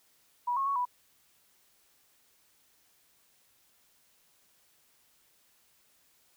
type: tone with pitch steps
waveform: sine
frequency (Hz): 972 / 1089 / 1113 / 985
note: B5 / C#6 / C#6 / B5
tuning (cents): -28 / -31 / +7 / -5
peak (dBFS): -27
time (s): 0.47-0.854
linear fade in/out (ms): 10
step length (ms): 96
effects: white hiss -67 dBFS RMS until 6.36 s